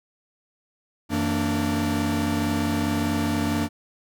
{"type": "tone cluster", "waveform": "45% pulse", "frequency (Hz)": [90.5, 160.7, 228.7, 293.3], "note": ["F#2", "E3", "A#3", "D4"], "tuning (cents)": [-38, -44, -33, -2], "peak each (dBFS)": [-29, -33, -26, -26], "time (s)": [1.09, 3.69], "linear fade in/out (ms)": 50, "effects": []}